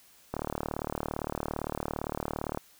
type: click train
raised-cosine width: 1 ms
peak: -17 dBFS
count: 85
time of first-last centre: 0.34-2.574 s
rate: 37.6 Hz
effects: white hiss -59 dBFS RMS until 2.79 s